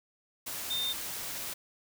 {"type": "tone in noise", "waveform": "sine", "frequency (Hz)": 3628, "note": "A#7", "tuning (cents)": -48, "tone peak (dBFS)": -30, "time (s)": [0.7, 0.93], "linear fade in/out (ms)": 10, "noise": "white", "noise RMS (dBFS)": -38, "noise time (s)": [0.46, 1.54], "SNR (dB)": 5, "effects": []}